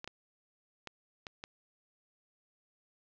clicks, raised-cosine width 0.2 ms, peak -24 dBFS, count 5, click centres 0.044 / 0.076 / 0.873 / 1.268 / 1.439 s, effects low-pass 5000 Hz 12 dB/octave + 10-bit

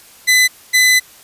sawtooth tone pair in turn, 2010 / 2010 Hz, B6 / B6, +30 / +30 cents, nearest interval unison, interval 0 cents, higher neither, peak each -5 dBFS, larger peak neither, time 0.27-0.48 / 0.73-1 s, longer second, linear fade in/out 20 ms, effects white hiss -43 dBFS RMS until 1.23 s + resampled to 32000 Hz

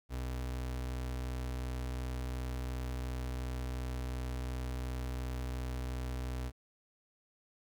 35% pulse tone, 62.8 Hz, B1, 30 cents sharp, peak -34 dBFS, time 0.09-6.52 s, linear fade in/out 50 ms, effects 12-bit

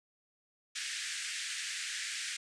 pink band-pass noise, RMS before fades -39 dBFS, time 0.75-2.37 s, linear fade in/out 10 ms, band 1600 to 9100 Hz, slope 48 dB/octave, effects none

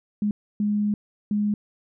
sine tone bursts at uneven times, 207.9 Hz, G#3, 2 cents sharp, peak -20 dBFS, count 3, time 0.22-0.31 / 0.6-0.94 / 1.31-1.54 s, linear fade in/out 2 ms, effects none

